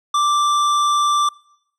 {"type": "tone", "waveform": "square", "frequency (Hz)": 1175, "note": "D6", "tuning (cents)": 1, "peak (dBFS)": -15, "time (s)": [0.14, 1.29], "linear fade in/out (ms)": 5, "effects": ["noise-tail reverb RT60 0.8 s tail -24 dB re dry", "low-pass 7000 Hz 12 dB/octave"]}